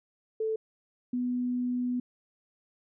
sine tone pair in turn, 440 / 247.4 Hz, A4 / B3, 0 / +3 cents, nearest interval minor seventh, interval 997 cents, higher first, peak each -27 dBFS, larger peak neither, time 0.4-0.56 / 1.13-2 s, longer second, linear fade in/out 5 ms, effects none

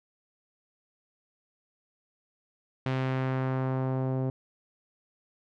sawtooth tone with low-pass filter sweep, 131 Hz, C3, 2 cents sharp, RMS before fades -29 dBFS, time 2.86-4.3 s, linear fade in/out 2 ms, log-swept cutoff 3100 to 570 Hz, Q 1, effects none

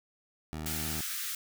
15% pulse tone, 78 Hz, D#2, 5 cents sharp, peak -30 dBFS, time 0.53-1.01 s, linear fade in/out 0 ms
white high-pass noise, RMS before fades -36 dBFS, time 0.66-1.35 s, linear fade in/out 2 ms, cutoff 1200 Hz, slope 96 dB/octave
effects none

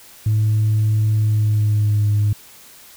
sine tone with pitch glide, 107.7 to 104.03 Hz, A2 to G#2, -37 to +3 cents, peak -12 dBFS, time 0.26-2.33 s, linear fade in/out 5 ms, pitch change -60 cents, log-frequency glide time 1.18-2.11 s, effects tanh soft clip ceiling -11 dBFS + white hiss -44 dBFS RMS until 2.96 s

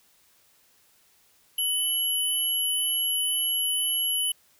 sine tone pair together, 2987 / 11251 Hz, F#7 / F9, +16 / +12 cents, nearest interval octave + major seventh, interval 2296 cents, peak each -26 / -26 dBFS, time 1.58-4.32 s, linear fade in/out 5 ms, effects white hiss -62 dBFS RMS until 4.59 s

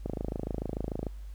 click train, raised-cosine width 2 ms, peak -19 dBFS, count 28, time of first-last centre 0.06-1.067 s, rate 26.8 Hz, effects added 50 Hz sine -39 dBFS peak until 1.34 s + pink hiss -63 dBFS RMS until 1.34 s

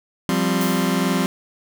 sawtooth chord, F suspended second, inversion none, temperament just, 174.61 / 196.44 / 261.9 Hz, F3 / G3 / C4, 0 / +4 / +2 cents, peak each -18 dBFS, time 0.29-1.26 s, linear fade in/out 0 ms
blue noise with exponential decay, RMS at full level -28 dBFS, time 0.61-1.26 s, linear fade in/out 2 ms, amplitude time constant 140 ms
effects none

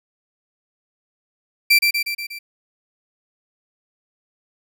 30% pulse tone with echo, 2349 Hz, D7, in tune, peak -8 dBFS, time 1.7-1.79 s, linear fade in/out 10 ms, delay 120 ms, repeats 5, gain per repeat -4 dB, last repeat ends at 2.39 s, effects none

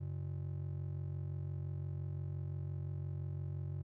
triangle ring-modulated tone, 117 Hz, A#2, 7 cents sharp, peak -33 dBFS, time 0-3.83 s, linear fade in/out 20 ms, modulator 22.9 Hz, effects none

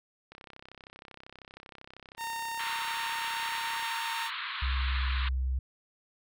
click train, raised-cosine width 0.3 ms, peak -31 dBFS, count 116, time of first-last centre 0.32-3.826 s, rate 32.8 Hz
sawtooth tone, 918 Hz, A#5, 27 cents flat, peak -30 dBFS, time 2.17-4.31 s, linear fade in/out 50 ms
pink band-pass noise, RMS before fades -37 dBFS, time 2.59-5.29 s, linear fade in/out 5 ms, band 980 to 4200 Hz, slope 96 dB/octave
sine tone with pitch glide, 65.1 to 64.58 Hz, C2 to C2, -8 to -22 cents, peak -27 dBFS, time 4.62-5.59 s, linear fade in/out 5 ms, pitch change -14 cents, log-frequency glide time 4.84-5.46 s
effects none

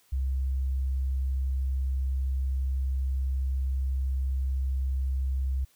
sine tone, 66.1 Hz, C2, 18 cents sharp, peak -25 dBFS, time 0.12-5.65 s, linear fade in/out 10 ms, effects white hiss -64 dBFS RMS until 5.75 s

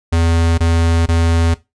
square tone bursts, 83.3 Hz, E2, 19 cents sharp, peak -12 dBFS, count 3, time 0.12-1.544 s, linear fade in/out 10 ms, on 460 ms, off 22 ms, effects noise-tail reverb RT60 0.2 s tail -17 dB re dry + resampled to 22050 Hz

